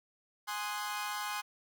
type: chord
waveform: sawtooth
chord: Ab dominant seventh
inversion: none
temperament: equal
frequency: 830.6 / 1046.5 / 1244.5 / 1480 Hz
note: Ab5 / C6 / Eb6 / Gb6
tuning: 0 / 0 / 0 / 0 cents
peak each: -36 / -36 / -39 / -40 dBFS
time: 0.47-1.42 s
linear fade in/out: 20 ms
effects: none